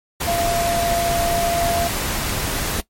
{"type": "tone in noise", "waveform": "sine", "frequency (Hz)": 686, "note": "F5", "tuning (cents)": -31, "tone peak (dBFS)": -19, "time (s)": [0.27, 1.88], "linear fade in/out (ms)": 10, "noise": "pink", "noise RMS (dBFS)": -23, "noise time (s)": [0.2, 2.81], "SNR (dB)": 1, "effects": ["noise-tail reverb RT60 0.1 s tail -17 dB re dry", "MP3 64 kbps"]}